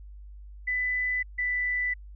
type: tone pair in turn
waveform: sine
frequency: 1997 / 1984.4 Hz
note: B6 / B6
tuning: +19 / +8 cents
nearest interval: unison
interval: 11 cents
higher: first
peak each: -25 dBFS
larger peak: neither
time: 0.67-1.23 / 1.38-1.94 s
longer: neither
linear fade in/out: 10 ms
effects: added 50 Hz sine -42 dBFS peak until 2.15 s